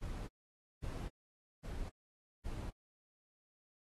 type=noise bursts; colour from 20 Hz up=brown; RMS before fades=-42 dBFS; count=4; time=0.01-2.71 s; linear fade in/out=20 ms; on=270 ms; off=540 ms; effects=AAC 32 kbps